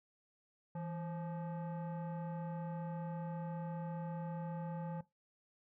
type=tone with frequency modulation; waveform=sine; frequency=164.81 Hz; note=E3; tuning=in tune; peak=-37 dBFS; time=0.75-5.01 s; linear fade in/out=5 ms; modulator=694 Hz; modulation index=0.69; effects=noise-tail reverb RT60 0.2 s tail -20 dB re dry + tanh soft clip ceiling -38 dBFS